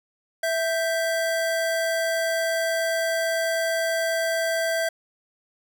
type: tone pair together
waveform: square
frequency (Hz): 659.3 / 1568.1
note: E5 / G6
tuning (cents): 0 / 0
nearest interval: octave + minor third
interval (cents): 1500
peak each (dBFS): -24 / -29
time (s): 0.43-4.89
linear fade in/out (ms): 5
effects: none